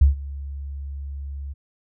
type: tone with ADSR envelope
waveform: sine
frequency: 69.8 Hz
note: C#2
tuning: 13 cents sharp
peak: -8 dBFS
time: 0.01-1.54 s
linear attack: 7 ms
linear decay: 130 ms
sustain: -21 dB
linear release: 21 ms
effects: none